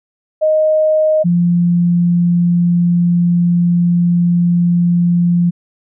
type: tone pair in turn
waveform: sine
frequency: 622 / 173.79 Hz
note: D#5 / F3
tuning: -1 / -8 cents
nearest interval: octave + minor seventh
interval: 2207 cents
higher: first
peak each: -9 dBFS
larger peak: neither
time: 0.41-1.24 / 1.24-5.51 s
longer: second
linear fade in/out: 20 ms
effects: none